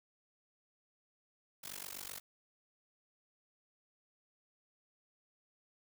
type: noise with amplitude modulation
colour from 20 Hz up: white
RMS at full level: -42 dBFS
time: 1.63-2.2 s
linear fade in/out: 10 ms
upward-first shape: sine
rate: 47.8 Hz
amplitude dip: 100%
effects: none